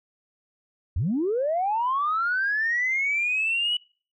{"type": "linear sweep", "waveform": "sine", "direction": "up", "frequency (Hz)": [65.41, 2960], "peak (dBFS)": -21, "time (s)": [0.96, 3.77], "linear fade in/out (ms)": 5, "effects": ["noise-tail reverb RT60 0.4 s tail -25 dB re dry", "tanh soft clip ceiling -17 dBFS"]}